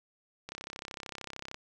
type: click train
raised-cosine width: 0.2 ms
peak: -23 dBFS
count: 36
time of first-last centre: 0.49-1.544 s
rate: 33.2 Hz
effects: none